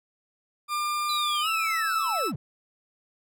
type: tone with pitch glide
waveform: 40% pulse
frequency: 1198 to 1314 Hz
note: D6 to E6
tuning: +34 to -6 cents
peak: -25 dBFS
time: 0.68-2.32 s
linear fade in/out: 50 ms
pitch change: +160 cents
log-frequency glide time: 1.41-1.48 s
type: linear sweep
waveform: triangle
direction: down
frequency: 4051 to 103.83 Hz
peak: -27 dBFS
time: 1.09-2.36 s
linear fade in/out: 5 ms
effects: none